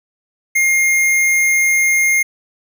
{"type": "tone", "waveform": "square", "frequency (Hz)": 2127, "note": "C7", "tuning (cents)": 28, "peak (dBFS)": -12, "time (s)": [0.55, 2.23], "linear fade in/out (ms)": 10, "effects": []}